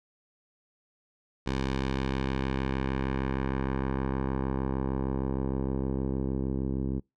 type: tone with low-pass filter sweep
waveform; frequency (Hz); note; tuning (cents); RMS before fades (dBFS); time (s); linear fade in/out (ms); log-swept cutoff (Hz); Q
10% pulse; 66.5; C2; +29; -30; 1.46-7; 10; 4900 to 320; 0.95
effects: noise-tail reverb RT60 0.2 s tail -26 dB re dry